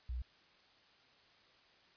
sine tone, 61.4 Hz, B1, 9 cents flat, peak -37 dBFS, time 0.09-0.22 s, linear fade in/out 5 ms, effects white hiss -66 dBFS RMS until 1.96 s + resampled to 11025 Hz

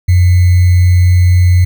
sine tone with sample-and-hold, 89.6 Hz, F2, 45 cents sharp, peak -4 dBFS, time 0.08-1.65 s, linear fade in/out 10 ms, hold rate 2100 Hz, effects none

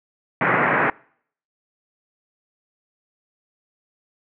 white band-pass noise, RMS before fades -19 dBFS, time 0.41-0.9 s, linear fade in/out 2 ms, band 120 to 2100 Hz, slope 48 dB/octave, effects noise-tail reverb RT60 0.6 s tail -25 dB re dry

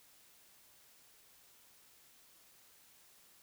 silence, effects white hiss -64 dBFS RMS until 3.42 s

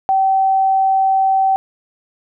sine tone, 770 Hz, G5, 31 cents flat, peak -11 dBFS, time 0.09-1.56 s, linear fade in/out 0 ms, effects none

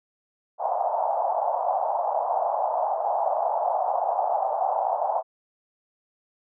white band-pass noise, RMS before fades -25 dBFS, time 0.58-5.23 s, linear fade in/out 50 ms, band 650 to 850 Hz, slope 48 dB/octave, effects none

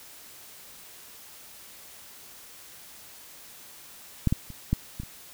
clicks, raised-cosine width 5 ms, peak -9 / -11 / -28 / -10 / -21 / -28 dBFS, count 6, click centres 4.273 / 4.325 / 4.503 / 4.73 / 5 / 5.034 s, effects white hiss -48 dBFS RMS until 5.33 s

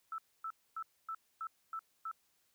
sine tone bursts, 1318.5 Hz, E6, in tune, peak -38 dBFS, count 7, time 0.12-2.114 s, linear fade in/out 2 ms, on 62 ms, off 260 ms, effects white hiss -75 dBFS RMS until 2.54 s

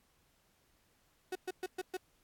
35% pulse tone bursts, 369.7 Hz, F#4, 1 cent flat, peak -34 dBFS, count 5, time 1.32-1.97 s, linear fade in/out 5 ms, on 34 ms, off 120 ms, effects pink hiss -72 dBFS RMS until 2.23 s + AAC 64 kbps

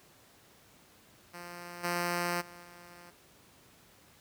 5% pulse tone with level steps, 174.61 Hz, F3, in tune, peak -32 / -19 / -38 / -40 dBFS, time 1.33-3.11 s, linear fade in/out 20 ms, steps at 1.83 / 2.4 / 2.63 s, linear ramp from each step 20 ms, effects pink hiss -60 dBFS RMS until 4.2 s + high-pass 80 Hz 12 dB/octave

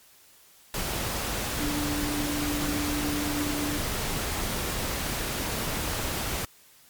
sine tone in noise, 293.7 Hz, D4, in tune, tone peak -29 dBFS, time 1.6-3.78 s, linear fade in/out 2 ms, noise pink, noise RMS -30 dBFS, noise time 0.74-6.45 s, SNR -2 dB, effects white hiss -56 dBFS RMS until 6.89 s + MP3 96 kbps

